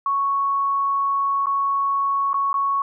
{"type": "tone with dropouts", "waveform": "sine", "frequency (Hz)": 1108.7, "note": "C#6", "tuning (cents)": 0, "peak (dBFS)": -18, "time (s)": [0.06, 2.82], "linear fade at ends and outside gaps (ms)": 2, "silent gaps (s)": [[1.459, 1.468], [2.332, 2.342], [2.53, 2.541]], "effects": []}